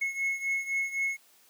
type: beating tone pair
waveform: triangle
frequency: 2180 / 2183.9 Hz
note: C#7 / C#7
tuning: -29 / -26 cents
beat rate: 3.9 Hz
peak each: -28 / -32 dBFS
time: 0.01-1.17 s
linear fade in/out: 10 ms
effects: white hiss -61 dBFS RMS until 1.49 s + high-pass 200 Hz 12 dB/octave